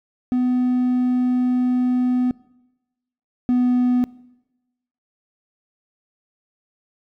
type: tone pair in turn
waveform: triangle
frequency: 250 / 248 Hz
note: B3 / B3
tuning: +21 / +7 cents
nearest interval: unison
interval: 14 cents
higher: first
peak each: -14 / -12 dBFS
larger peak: second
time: 0.32-2.31 / 3.49-4.04 s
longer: first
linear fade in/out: 0 ms
effects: noise-tail reverb RT60 1.0 s tail -23 dB re dry + tanh soft clip ceiling -8 dBFS